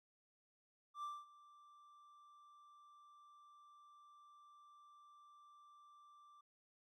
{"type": "tone with ADSR envelope", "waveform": "triangle", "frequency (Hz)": 1176, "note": "D6", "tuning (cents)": 2, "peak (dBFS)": -40, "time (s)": [0.94, 6.41], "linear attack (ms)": 92, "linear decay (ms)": 220, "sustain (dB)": -20, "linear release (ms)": 5, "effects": []}